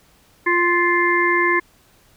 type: harmonic tone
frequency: 349.2 Hz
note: F4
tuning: in tune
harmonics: 1 / 3 / 5 / 6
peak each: -20 / -20 / -20 / -20 dBFS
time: 0.46-1.6 s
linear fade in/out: 10 ms
effects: pink hiss -55 dBFS RMS until 2.16 s